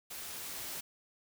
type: noise with level ramp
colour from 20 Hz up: white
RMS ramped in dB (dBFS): -44 to -41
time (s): 0.1-0.81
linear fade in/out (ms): 10
effects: none